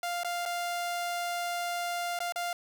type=tone with dropouts; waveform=sawtooth; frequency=698.5 Hz; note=F5; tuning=in tune; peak=-27 dBFS; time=0.03-2.53 s; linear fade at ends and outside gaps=2 ms; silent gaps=0.234-0.246 / 0.454-0.459 / 2.19-2.203 / 2.323-2.359 s; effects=10-bit